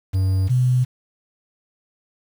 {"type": "tone pair in turn", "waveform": ["triangle", "sine"], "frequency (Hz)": [94.7, 126.04], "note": ["F#2", "B2"], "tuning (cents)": [41, 36], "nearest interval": "perfect fourth", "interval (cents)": 495, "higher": "second", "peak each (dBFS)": [-14, -14], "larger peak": "neither", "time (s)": [[0.13, 0.49], [0.49, 0.85]], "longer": "neither", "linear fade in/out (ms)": 20, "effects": ["7-bit"]}